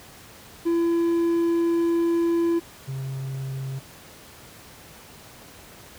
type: tone pair in turn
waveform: triangle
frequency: 337.4 / 133.9 Hz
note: E4 / C3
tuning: +40 / +40 cents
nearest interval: octave + major third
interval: 1600 cents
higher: first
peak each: -17 / -26 dBFS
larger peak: first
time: 0.65-2.6 / 2.87-3.8 s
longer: first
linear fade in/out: 20 ms
effects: pink hiss -46 dBFS RMS until 5.98 s + high-pass 60 Hz 12 dB/octave